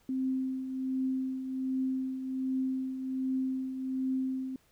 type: tone with tremolo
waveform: sine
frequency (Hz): 261.6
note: C4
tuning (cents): 0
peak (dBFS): -27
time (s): 0.09-4.56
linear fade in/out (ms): 2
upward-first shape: triangle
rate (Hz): 1.3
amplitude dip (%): 60
effects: pink hiss -67 dBFS RMS until 4.71 s